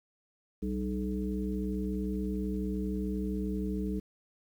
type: harmonic tone with a mistuned harmonic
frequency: 61.4 Hz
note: B1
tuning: 9 cents flat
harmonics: 1 / 3 / 5 / 7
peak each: -36 / -33 / -37 / -40 dBFS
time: 0.62-4 s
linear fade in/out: 10 ms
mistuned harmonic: 3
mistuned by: +90 cents
effects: 10-bit

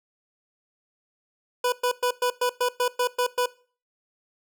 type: tone bursts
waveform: 25% pulse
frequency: 493.9 Hz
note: B4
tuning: in tune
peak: -17 dBFS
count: 10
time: 1.64-3.46 s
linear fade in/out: 5 ms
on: 83 ms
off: 110 ms
effects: noise-tail reverb RT60 0.4 s tail -20 dB re dry

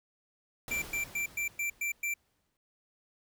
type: noise with exponential decay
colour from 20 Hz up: pink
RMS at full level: -41 dBFS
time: 0.68-2.57 s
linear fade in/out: 1 ms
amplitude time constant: 410 ms
type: tone bursts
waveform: square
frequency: 2349 Hz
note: D7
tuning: in tune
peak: -31 dBFS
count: 7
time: 0.71-2.14 s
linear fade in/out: 5 ms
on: 110 ms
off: 110 ms
effects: none

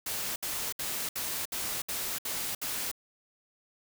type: noise bursts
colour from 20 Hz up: white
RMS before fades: -34 dBFS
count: 8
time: 0.06-2.915 s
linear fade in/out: 5 ms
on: 300 ms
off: 65 ms
effects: none

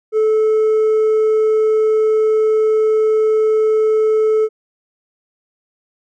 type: tone with hard clipping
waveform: triangle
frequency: 435 Hz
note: A4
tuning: 20 cents flat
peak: -10 dBFS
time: 0.12-4.49 s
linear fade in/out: 50 ms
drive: 1 dB
effects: none

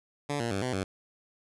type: tone with pitch steps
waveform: 10% pulse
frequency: 144.6 / 117.3 / 97.9 / 126.9 / 95.8 Hz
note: D3 / A#2 / G2 / B2 / G2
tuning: -27 / +11 / -2 / +47 / -39 cents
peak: -21 dBFS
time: 0.29-0.84 s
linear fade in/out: 10 ms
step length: 110 ms
effects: resampled to 24000 Hz

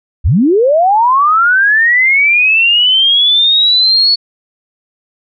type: linear sweep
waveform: sine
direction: up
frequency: 49.5 to 4435 Hz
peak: -6 dBFS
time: 0.24-4.16 s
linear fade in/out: 20 ms
effects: none

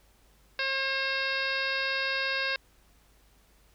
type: harmonic tone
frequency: 537 Hz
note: C5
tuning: 45 cents sharp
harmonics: 1 / 2 / 3 / 4 / 5 / 6 / 7 / 8 / 9 / 10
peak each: -37 / -39 / -31 / -37 / -34 / -46 / -37 / -41 / -38 / -47 dBFS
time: 0.59-2.56 s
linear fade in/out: 2 ms
effects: added 50 Hz sine -62 dBFS peak until 3.74 s + pink hiss -64 dBFS RMS until 3.74 s

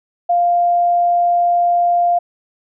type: tone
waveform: sine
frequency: 698.5 Hz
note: F5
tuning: in tune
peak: -11 dBFS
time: 0.29-2.19 s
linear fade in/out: 10 ms
effects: none

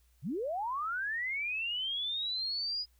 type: linear sweep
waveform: sine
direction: up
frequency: 104.8 to 4978 Hz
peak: -32 dBFS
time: 0.22-2.86 s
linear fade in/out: 50 ms
effects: added 60 Hz sine -64 dBFS peak until 2.99 s + white hiss -73 dBFS RMS until 2.99 s

